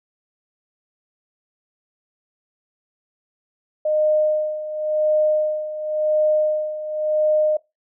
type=tone with tremolo; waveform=sine; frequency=613 Hz; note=D#5; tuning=26 cents flat; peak=-14 dBFS; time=3.85-7.57 s; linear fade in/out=5 ms; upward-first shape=sine; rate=0.93 Hz; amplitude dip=75%; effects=noise-tail reverb RT60 0.2 s tail -21 dB re dry